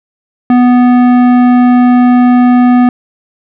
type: tone with tanh clipping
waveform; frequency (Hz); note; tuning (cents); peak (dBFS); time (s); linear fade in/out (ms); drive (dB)
sine; 246.9; B3; 0; -5; 0.5-2.89; 2; 14
effects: none